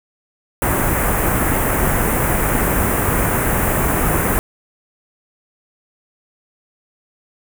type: band-stop noise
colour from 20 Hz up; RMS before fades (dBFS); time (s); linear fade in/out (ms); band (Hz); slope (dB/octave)
pink; -17; 0.62-4.39; 0; 2100 to 9000; 24
effects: none